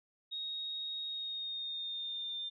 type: tone with pitch glide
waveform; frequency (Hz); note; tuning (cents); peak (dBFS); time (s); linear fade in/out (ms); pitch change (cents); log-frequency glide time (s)
sine; 3753 to 3602; A#7 to A7; +11 to +40; -37; 0.31-2.5; 20; -71; 1.04-2.34
effects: none